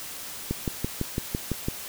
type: click train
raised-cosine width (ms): 3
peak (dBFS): -13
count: 8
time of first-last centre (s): 0.51-1.684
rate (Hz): 5.96
effects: white hiss -38 dBFS RMS until 1.88 s